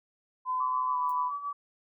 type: tone with pitch glide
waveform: sine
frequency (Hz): 1017 to 996.1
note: C6 to B5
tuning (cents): -50 to +15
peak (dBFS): -27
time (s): 0.45-1.32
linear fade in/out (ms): 50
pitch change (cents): -35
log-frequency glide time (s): 0.89-0.97
type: tone with tremolo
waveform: sine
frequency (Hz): 1147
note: D6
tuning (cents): -41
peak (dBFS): -30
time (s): 0.6-1.53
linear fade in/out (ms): 5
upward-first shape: sine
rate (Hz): 7.1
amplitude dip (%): 65
type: noise with exponential decay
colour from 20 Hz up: violet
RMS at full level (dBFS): -46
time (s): 1.09-1.16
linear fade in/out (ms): 5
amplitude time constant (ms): 15
effects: none